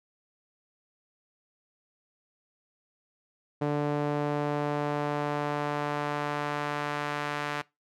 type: tone with band-pass filter sweep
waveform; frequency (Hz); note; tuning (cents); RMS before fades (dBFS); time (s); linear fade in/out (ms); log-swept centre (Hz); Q
sawtooth; 146.83; D3; 0; -30; 3.61-7.62; 10; 460 to 1600; 0.86
effects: noise-tail reverb RT60 0.2 s tail -21 dB re dry